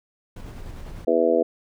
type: noise with tremolo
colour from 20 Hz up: brown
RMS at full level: -35 dBFS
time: 0.36-1.05 s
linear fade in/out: 5 ms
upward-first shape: square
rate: 10 Hz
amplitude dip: 25%
type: harmonic tone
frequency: 82.41 Hz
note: E2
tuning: in tune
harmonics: 3 / 4 / 5 / 6 / 7 / 8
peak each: -28 / -24 / -24 / -20 / -31 / -23 dBFS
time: 1.07-1.43 s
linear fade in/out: 10 ms
effects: none